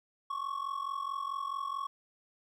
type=ring-modulated tone; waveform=triangle; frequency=1109 Hz; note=C#6; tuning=in tune; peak=-29 dBFS; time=0.3-1.87 s; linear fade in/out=0 ms; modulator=22.3 Hz; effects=none